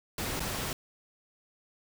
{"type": "noise with dropouts", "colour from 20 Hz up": "pink", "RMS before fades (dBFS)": -34, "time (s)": [0.18, 0.73], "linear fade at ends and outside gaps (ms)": 2, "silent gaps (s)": [0.396, 0.403], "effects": []}